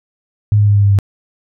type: tone with pitch steps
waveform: sine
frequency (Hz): 104.6 / 103.52 / 102.45 / 101.39 / 100.34 / 99.3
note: G#2 / G#2 / G#2 / G#2 / G2 / G2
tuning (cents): +13 / -5 / -23 / -41 / +41 / +23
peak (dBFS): -7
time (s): 0.52-0.988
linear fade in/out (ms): 0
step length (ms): 78
effects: none